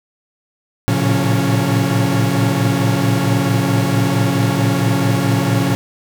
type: tone cluster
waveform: 45% pulse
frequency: 111.7 / 116.2 / 137.5 / 179.2 / 278.1 Hz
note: A2 / A#2 / C#3 / F3 / C#4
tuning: +27 / -5 / -14 / +45 / +6 cents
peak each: -20 dBFS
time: 0.88-5.75 s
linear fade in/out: 0 ms
effects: none